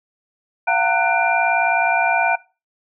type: tone cluster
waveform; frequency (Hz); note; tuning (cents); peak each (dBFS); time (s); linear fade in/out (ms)
sine; 690 / 749 / 912 / 1484 / 2379; F5 / F#5 / A#5 / F#6 / D7; -21 / +21 / -38 / +5 / +22; -21; 0.67-2.36; 10
effects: noise-tail reverb RT60 0.3 s tail -21 dB re dry